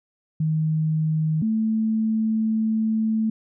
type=tone pair in turn; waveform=sine; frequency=156.8 / 220.2 Hz; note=D#3 / A3; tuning=+14 / +2 cents; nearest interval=tritone; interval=588 cents; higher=second; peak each=-19 dBFS; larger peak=neither; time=0.4-1.42 / 1.42-3.3 s; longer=second; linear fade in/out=5 ms; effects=none